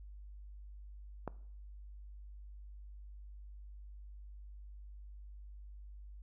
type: click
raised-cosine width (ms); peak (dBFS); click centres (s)
1; -24; 1.277
effects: noise-tail reverb RT60 0.6 s tail -20 dB re dry + added 50 Hz sine -48 dBFS peak until 6.22 s